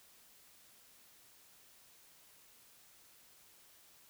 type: silence
effects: white hiss -63 dBFS RMS until 4.09 s